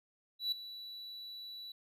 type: tone with ADSR envelope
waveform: triangle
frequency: 3943 Hz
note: B7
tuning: 4 cents flat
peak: -28 dBFS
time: 0.39-1.72 s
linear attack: 130 ms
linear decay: 5 ms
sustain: -15 dB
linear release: 4 ms
effects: none